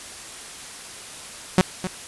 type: tone with echo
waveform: sawtooth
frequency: 184.7 Hz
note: F#3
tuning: 3 cents flat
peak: -8 dBFS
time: 1.58-1.61 s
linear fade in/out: 0 ms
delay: 260 ms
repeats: 1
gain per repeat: -12 dB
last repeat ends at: 1.87 s
effects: white hiss -38 dBFS RMS until 2.07 s + resampled to 24000 Hz